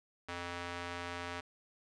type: tone with band-pass filter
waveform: square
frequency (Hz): 87.31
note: F2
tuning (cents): 0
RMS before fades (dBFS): -42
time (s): 0.28-1.41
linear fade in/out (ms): 10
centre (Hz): 1800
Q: 0.69
effects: resampled to 24000 Hz + 11-bit